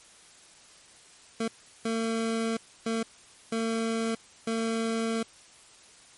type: tone bursts at uneven times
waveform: 25% pulse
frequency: 226.3 Hz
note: A3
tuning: 49 cents sharp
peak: -23 dBFS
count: 5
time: 1.4-1.48 / 1.85-2.57 / 2.86-3.03 / 3.52-4.15 / 4.47-5.23 s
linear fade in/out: 5 ms
effects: white hiss -54 dBFS RMS until 6.17 s + MP3 48 kbps